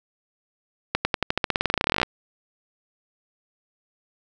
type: accelerating click train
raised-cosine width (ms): 0.3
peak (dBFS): -4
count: 25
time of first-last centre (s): 0.95-2.031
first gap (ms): 100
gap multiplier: 0.92
effects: none